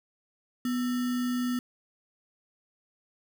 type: tone with sample-and-hold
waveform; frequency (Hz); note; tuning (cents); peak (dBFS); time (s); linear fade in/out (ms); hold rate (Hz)
sine; 246.9; B3; 0; -26; 0.65-1.59; 2; 1575
effects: none